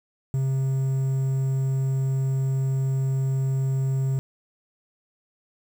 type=tone with quantisation; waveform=triangle; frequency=133.8 Hz; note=C3; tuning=39 cents sharp; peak=-19 dBFS; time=0.34-4.19 s; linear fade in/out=0 ms; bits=8; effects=none